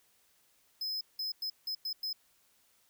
square tone bursts at uneven times, 5100 Hz, D#8, 42 cents sharp, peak -34 dBFS, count 6, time 0.81-1.01 / 1.19-1.32 / 1.42-1.5 / 1.67-1.75 / 1.85-1.93 / 2.03-2.13 s, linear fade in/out 5 ms, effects white hiss -69 dBFS RMS until 2.89 s

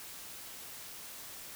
silence, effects white hiss -47 dBFS RMS until 1.55 s

